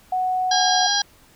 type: tone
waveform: sine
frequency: 740 Hz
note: F#5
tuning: in tune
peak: -19 dBFS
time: 0.12-0.87 s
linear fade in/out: 5 ms
type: harmonic tone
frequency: 813 Hz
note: G#5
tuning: 37 cents flat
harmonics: 1 / 2 / 4 / 5 / 6 / 7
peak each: -25 / -25 / -25 / -25 / -25 / -25 dBFS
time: 0.51-1.02 s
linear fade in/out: 5 ms
effects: pink hiss -53 dBFS RMS until 1.35 s